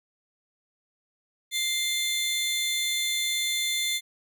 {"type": "tone pair together", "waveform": "sawtooth", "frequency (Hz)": [2093, 3522], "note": ["C7", "A7"], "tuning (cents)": [0, 1], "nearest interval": "major sixth", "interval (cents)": 901, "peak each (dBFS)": [-26, -24], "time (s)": [1.51, 4.01], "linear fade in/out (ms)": 50, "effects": []}